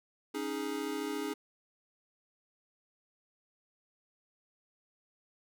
square chord, C# suspended second, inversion none, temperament equal, 277.2 / 311.1 / 415.3 Hz, C#4 / D#4 / G#4, 0 / 0 / 0 cents, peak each -40 / -39 / -39 dBFS, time 0.34-1.34 s, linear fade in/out 10 ms, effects none

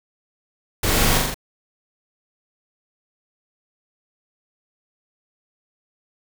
pink noise with echo, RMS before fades -21 dBFS, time 0.83-1.18 s, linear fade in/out 5 ms, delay 41 ms, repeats 4, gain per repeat -2 dB, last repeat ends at 1.344 s, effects none

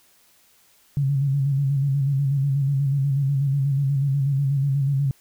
sine tone with vibrato, 138.59 Hz, C#3, in tune, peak -18 dBFS, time 0.97-5.11 s, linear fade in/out 0 ms, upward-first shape square, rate 8.2 Hz, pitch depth 47 cents each way, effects white hiss -58 dBFS RMS until 5.2 s

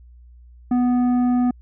triangle tone with tanh clipping, 246.9 Hz, B3, in tune, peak -17 dBFS, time 0.71-1.51 s, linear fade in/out 5 ms, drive 13 dB, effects added 60 Hz sine -43 dBFS peak until 1.61 s

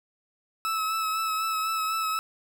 40% pulse tone with vibrato, 1300 Hz, E6, 24 cents flat, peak -25 dBFS, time 0.65-2.19 s, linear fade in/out 0 ms, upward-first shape sine, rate 4 Hz, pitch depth 24 cents each way, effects none

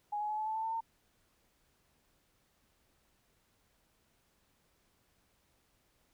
sine tone with pitch steps, 830.6 / 841.2 / 852 / 862.9 / 873.9 / 885.1 / 896.4 / 907.9 Hz, G#5 / G#5 / G#5 / A5 / A5 / A5 / A5 / A#5, 0 / +22 / +44 / -34 / -12 / +10 / +32 / -46 cents, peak -33 dBFS, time 0.12-0.808 s, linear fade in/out 10 ms, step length 86 ms, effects pink hiss -73 dBFS RMS until 6.13 s

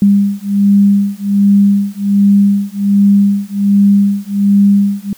sine beating tone pair, 200 / 201.3 Hz, G3 / G3, +35 / +46 cents, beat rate 1.3 Hz, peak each -10 dBFS, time 0.02-5.13 s, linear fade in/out 2 ms, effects white hiss -43 dBFS RMS until 5.17 s

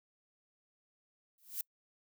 violet noise with exponential growth, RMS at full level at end -34 dBFS, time 1.38-1.61 s, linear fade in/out 2 ms, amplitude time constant 49 ms, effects noise-tail reverb RT60 0.1 s tail -26 dB re dry

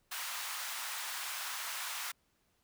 pink high-pass noise, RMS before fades -40 dBFS, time 0.11-2.12 s, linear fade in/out 10 ms, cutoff 940 Hz, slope 24 dB/octave, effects pink hiss -75 dBFS RMS until 2.63 s

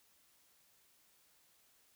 silence, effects white hiss -70 dBFS RMS until 1.95 s

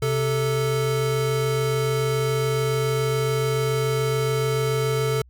square tone pair together, 130.99 / 440 Hz, C3 / A4, +2 / 0 cents, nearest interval octave + major sixth, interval 2098 cents, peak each -24 dBFS, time 0.02-5.22 s, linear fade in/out 5 ms, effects added 62 Hz sine -48 dBFS peak until 5.29 s

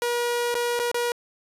sawtooth tone with dropouts, 479.5 Hz, A#4, 49 cents sharp, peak -19 dBFS, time 0.02-1.12 s, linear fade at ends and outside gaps 1 ms, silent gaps 0.543-0.551 / 0.792-0.798 / 0.915-0.944 s, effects resampled to 32000 Hz

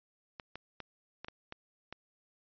clicks, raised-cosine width 0.3 ms, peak -26 dBFS, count 7, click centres 0.398 / 0.556 / 0.803 / 1.246 / 1.284 / 1.524 / 1.926 s, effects resampled to 11025 Hz

